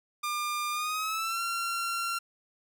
sawtooth tone with pitch glide, 1200 to 1370.5 Hz, D6 to F6, +37 to -33 cents, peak -26 dBFS, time 0.23-2.19 s, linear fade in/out 10 ms, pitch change +230 cents, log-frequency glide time 0.71-1.42 s, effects none

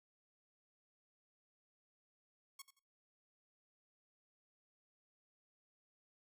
5% pulse tone with echo, 1101 Hz, C#6, 12 cents flat, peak -37 dBFS, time 2.59-2.62 s, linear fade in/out 5 ms, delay 87 ms, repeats 2, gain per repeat -12 dB, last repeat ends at 2.794 s, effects noise-tail reverb RT60 0.4 s tail -24 dB re dry

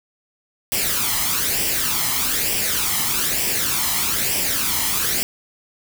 white noise with flanger, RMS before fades -21 dBFS, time 0.72-5.23 s, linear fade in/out 0 ms, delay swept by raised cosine 0.37 to 0.99 ms, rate 1.1 Hz, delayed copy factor +0.6, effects none

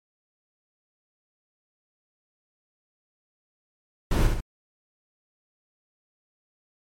brown noise with echo, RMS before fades -20 dBFS, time 4.11-4.27 s, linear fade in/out 5 ms, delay 68 ms, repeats 2, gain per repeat -5 dB, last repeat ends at 4.406 s, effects MP3 64 kbps

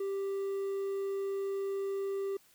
triangle tone with quantisation, 392.9 Hz, G4, 4 cents sharp, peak -30 dBFS, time 0-2.37 s, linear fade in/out 5 ms, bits 10, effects white hiss -64 dBFS RMS until 2.54 s

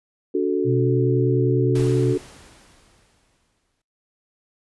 sine chord, D major, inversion none, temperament equal with one note detuned, 289.8 / 370 / 440 Hz, D4 / F#4 / A4, -23 / 0 / 0 cents, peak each -24 / -21 / -24 dBFS, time 0.34-2.18 s, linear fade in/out 10 ms
sine tone with vibrato, 126.6 Hz, B2, 43 cents sharp, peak -19 dBFS, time 0.64-2.16 s, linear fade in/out 50 ms, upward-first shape sine, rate 4.7 Hz, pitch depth 9 cents each way
pink noise with exponential decay, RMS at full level -34 dBFS, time 1.75-3.82 s, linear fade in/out 5 ms, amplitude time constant 450 ms
effects noise-tail reverb RT60 0.6 s tail -25 dB re dry + resampled to 24000 Hz

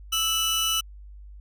sawtooth tone pair together, 1318.5 / 2960 Hz, E6 / F#7, 0 / 0 cents, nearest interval octave + major second, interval 1400 cents, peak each -26 / -20 dBFS, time 0.12-0.81 s, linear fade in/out 10 ms, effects added 50 Hz sine -41 dBFS peak until 1.4 s

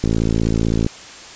click train, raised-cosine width 3 ms, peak -5 dBFS, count 47, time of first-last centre 0.04-0.864 s, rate 55.8 Hz, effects white hiss -37 dBFS RMS until 1.35 s + resampled to 16000 Hz

